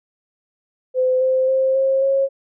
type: tone with pitch steps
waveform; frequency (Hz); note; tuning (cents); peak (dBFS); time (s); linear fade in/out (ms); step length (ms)
sine; 512 / 519.7 / 527.6 / 535.6 / 543.7; C5 / C5 / C5 / C5 / C#5; -38 / -12 / +14 / +40 / -34; -14; 0.94-2.29; 50; 270
effects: none